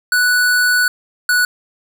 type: tone pair in turn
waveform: square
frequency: 1480 / 1474.1 Hz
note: F#6 / F#6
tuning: 0 / -7 cents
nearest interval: unison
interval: 7 cents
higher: first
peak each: -12 dBFS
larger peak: neither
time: 0.12-0.88 / 1.29-1.45 s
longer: first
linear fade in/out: 2 ms
effects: none